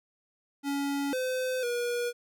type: tone with pitch steps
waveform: square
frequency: 281.3 / 512 / 481.1 Hz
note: C#4 / C5 / B4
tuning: +26 / -38 / -45 cents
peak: -29 dBFS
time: 0.63-2.13 s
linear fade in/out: 50 ms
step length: 500 ms
effects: none